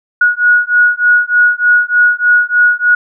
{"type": "beating tone pair", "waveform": "sine", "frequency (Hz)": [1453, 1456.3], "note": ["F#6", "F#6"], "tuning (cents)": [-32, -28], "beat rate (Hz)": 3.3, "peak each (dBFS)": -10, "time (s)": [0.21, 2.95], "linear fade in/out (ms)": 5, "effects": []}